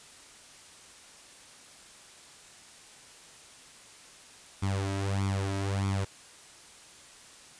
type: tone with flanger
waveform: sawtooth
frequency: 98 Hz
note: G2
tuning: in tune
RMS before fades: -30 dBFS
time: 4.62-6.05 s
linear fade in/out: 10 ms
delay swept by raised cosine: 0.86 to 3.16 ms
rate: 1.6 Hz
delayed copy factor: +0.75
effects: white hiss -52 dBFS RMS until 7.59 s + resampled to 22050 Hz